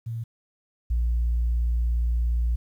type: tone pair in turn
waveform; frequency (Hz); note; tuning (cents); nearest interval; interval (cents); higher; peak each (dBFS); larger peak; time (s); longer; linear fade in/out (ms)
sine; 114.7 / 58.56; A#2 / A#1; -28 / +9; octave; 1163; first; -28 / -19; second; 0.06-0.24 / 0.9-2.56; second; 10
effects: tanh soft clip ceiling -18 dBFS + 10-bit